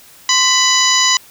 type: harmonic tone with a mistuned harmonic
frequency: 993 Hz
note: B5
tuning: 9 cents sharp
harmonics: 1 / 2 / 3 / 4 / 5 / 6 / 7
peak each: -18 / -18 / -18 / -18 / -18 / -18 / -18 dBFS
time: 0.29-1.17 s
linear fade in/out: 2 ms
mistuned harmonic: 1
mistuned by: +78 cents
effects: white hiss -43 dBFS RMS until 1.3 s